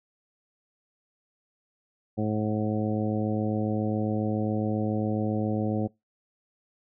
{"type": "harmonic tone with a mistuned harmonic", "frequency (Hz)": 107.3, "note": "A2", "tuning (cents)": -43, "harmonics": [1, 2, 3, 4, 5, 6, 7], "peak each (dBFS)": [-30, -28, -32, -36, -34, -43, -38], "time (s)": [2.17, 5.88], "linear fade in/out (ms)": 20, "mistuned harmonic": 7, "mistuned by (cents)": -17, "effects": ["noise-tail reverb RT60 0.2 s tail -24 dB re dry"]}